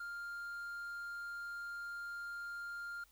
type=tone; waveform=triangle; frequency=1400 Hz; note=F6; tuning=4 cents sharp; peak=-40 dBFS; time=0-3.04 s; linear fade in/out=5 ms; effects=added 50 Hz sine -70 dBFS peak until 3.11 s + white hiss -69 dBFS RMS until 3.11 s